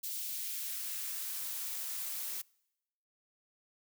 blue noise with high-pass filter sweep, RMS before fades -39 dBFS, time 0.03-2.42 s, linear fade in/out 10 ms, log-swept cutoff 3500 to 280 Hz, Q 0.98, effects noise-tail reverb RT60 0.9 s tail -26 dB re dry

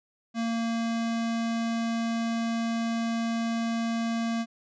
square tone, 229.6 Hz, A#3, 26 cents flat, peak -27 dBFS, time 0.34-4.46 s, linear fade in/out 50 ms, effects resampled to 16000 Hz

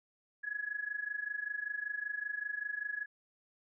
sine tone with amplitude modulation, 1683 Hz, G#6, 23 cents sharp, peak -32 dBFS, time 0.43-3.06 s, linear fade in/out 20 ms, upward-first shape sine, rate 25.2 Hz, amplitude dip 85%, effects none

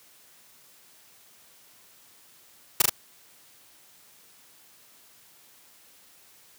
white noise with echo, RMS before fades -17 dBFS, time 2.8-2.82 s, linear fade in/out 5 ms, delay 38 ms, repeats 2, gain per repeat -2 dB, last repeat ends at 2.896 s, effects white hiss -56 dBFS RMS until 6.58 s + high-pass 80 Hz 12 dB/octave

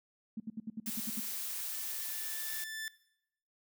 sine tone bursts, 220 Hz, A3, in tune, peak -36 dBFS, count 9, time 0.37-1.201 s, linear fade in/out 5 ms, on 31 ms, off 69 ms
blue noise, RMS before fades -39 dBFS, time 0.86-2.64 s, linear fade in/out 2 ms
sawtooth tone with exponential growth, 1760 Hz, A6, in tune, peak -33 dBFS, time 0.94-2.88 s, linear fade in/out 1 ms, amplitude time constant 420 ms
effects noise-tail reverb RT60 0.8 s tail -20 dB re dry

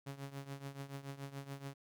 sawtooth tone with tremolo, 138.59 Hz, C#3, in tune, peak -37 dBFS, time 0.06-1.74 s, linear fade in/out 10 ms, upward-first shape triangle, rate 7 Hz, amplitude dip 85%, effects none

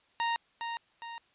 sawtooth tone with echo, 930 Hz, A#5, 4 cents flat, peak -24 dBFS, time 0.2-0.36 s, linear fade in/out 0 ms, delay 410 ms, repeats 2, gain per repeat -6 dB, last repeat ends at 1.18 s, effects white hiss -67 dBFS RMS until 1.34 s + resampled to 8000 Hz

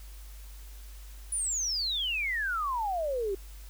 sine exponential sweep, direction down, 10070 to 375.3 Hz, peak -28 dBFS, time 1.32-3.35 s, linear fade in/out 5 ms, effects added 50 Hz sine -43 dBFS peak until 3.69 s + white hiss -55 dBFS RMS until 3.69 s

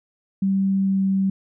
sine tone with pitch glide, 193.9 to 192.78 Hz, G3 to G3, -19 to -29 cents, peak -17 dBFS, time 0.42-1.3 s, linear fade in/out 5 ms, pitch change -10 cents, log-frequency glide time 0.83-1.02 s, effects none

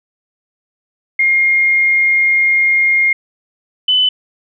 sine tone pair in turn, 2130 / 3012 Hz, C7 / F#7, +30 / +30 cents, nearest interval tritone, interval 600 cents, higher second, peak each -9 dBFS, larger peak neither, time 1.19-3.13 / 3.88-4.09 s, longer first, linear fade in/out 5 ms, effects none

